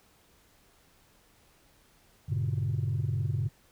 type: chord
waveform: sine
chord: G diminished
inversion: none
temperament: just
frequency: 98 / 117.6 / 141.12 Hz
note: G2 / Bb2 / Db3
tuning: 0 / +16 / +31 cents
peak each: -30 dBFS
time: 2.28-3.49 s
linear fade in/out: 20 ms
effects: tanh soft clip ceiling -22 dBFS + pink hiss -63 dBFS RMS until 3.71 s